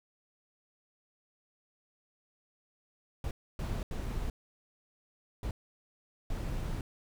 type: noise bursts at uneven times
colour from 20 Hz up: brown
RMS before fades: -35 dBFS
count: 5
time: 3.24-3.31 / 3.59-3.83 / 3.91-4.3 / 5.43-5.51 / 6.3-6.81 s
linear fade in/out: 2 ms
effects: none